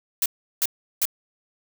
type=noise bursts; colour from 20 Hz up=blue; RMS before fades=-21 dBFS; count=3; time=0.22-1.054 s; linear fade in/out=2 ms; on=38 ms; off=360 ms; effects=none